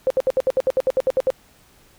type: tone bursts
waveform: sine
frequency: 523.3 Hz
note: C5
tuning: in tune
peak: -14 dBFS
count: 13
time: 0.07-1.303 s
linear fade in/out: 0 ms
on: 33 ms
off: 67 ms
effects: pink hiss -54 dBFS RMS until 1.98 s